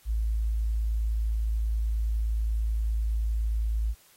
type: tone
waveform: sine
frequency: 54.8 Hz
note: A1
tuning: 6 cents flat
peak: -24 dBFS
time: 0.05-3.95 s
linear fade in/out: 50 ms
effects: white hiss -59 dBFS RMS until 4.16 s + AAC 48 kbps